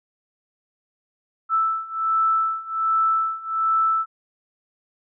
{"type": "beating tone pair", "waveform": "sine", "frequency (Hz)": [1318.5, 1319.8], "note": ["E6", "E6"], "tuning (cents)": [0, 2], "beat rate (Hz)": 1.3, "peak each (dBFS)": [-23, -21], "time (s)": [1.49, 4.06], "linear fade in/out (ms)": 50, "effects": []}